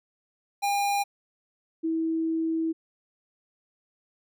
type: tone pair in turn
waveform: square / sine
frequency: 807 / 324.4 Hz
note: G#5 / E4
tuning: -50 / -28 cents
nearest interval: octave + major third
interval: 1578 cents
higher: first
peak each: -24 dBFS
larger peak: neither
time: 0.62-1.04 / 1.83-2.73 s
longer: second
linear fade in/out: 20 ms
effects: none